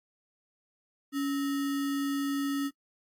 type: tone with sample-and-hold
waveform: sine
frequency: 280 Hz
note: C#4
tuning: 18 cents sharp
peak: -27 dBFS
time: 1.12-2.71 s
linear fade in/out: 50 ms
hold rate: 1575 Hz
effects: noise-tail reverb RT60 0.1 s tail -21 dB re dry + AAC 64 kbps